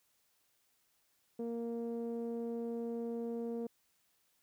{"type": "tone with low-pass filter", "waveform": "sawtooth", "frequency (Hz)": 233.1, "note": "A#3", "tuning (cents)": 0, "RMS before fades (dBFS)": -39, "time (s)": [1.39, 3.67], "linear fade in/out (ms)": 5, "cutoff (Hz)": 470, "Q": 2.5, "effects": ["white hiss -75 dBFS RMS until 4.42 s"]}